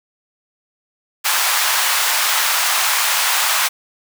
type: high-pass noise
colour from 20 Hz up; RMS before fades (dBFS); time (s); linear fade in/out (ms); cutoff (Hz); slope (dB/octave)
pink; -17; 1.24-3.69; 20; 860; 24
effects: none